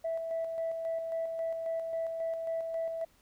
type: tone with tremolo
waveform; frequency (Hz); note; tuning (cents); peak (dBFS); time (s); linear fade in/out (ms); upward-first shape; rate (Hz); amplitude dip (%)
sine; 657; E5; -6; -29; 0.04-3.05; 10; square; 3.7; 40
effects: tanh soft clip ceiling -27 dBFS + pink hiss -66 dBFS RMS until 3.21 s